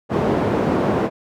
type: band-pass noise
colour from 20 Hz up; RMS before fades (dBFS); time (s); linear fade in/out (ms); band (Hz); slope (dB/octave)
white; -19; 0.09-1.1; 50; 120 to 510; 12
effects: none